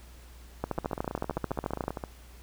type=two click trains; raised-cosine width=1 ms; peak=-20 / -15 dBFS; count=20 / 18; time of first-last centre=0.78-2.038 / 0.64-1.881 s; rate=15.1 / 13.7 Hz; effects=added 60 Hz sine -48 dBFS peak until 2.42 s + pink hiss -56 dBFS RMS until 2.42 s